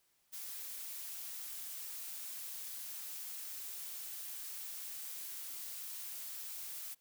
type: noise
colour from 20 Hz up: blue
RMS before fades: -45 dBFS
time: 0.32-6.95 s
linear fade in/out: 20 ms
effects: white hiss -75 dBFS RMS until 7 s